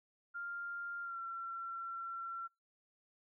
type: tone with pitch glide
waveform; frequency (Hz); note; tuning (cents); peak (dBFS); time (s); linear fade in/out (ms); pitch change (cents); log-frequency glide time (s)
sine; 1396.9 to 1357.9; F6 to F6; 0 to -49; -40; 0.34-2.48; 20; -49; 1.02-1.19
effects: noise-tail reverb RT60 0.2 s tail -26 dB re dry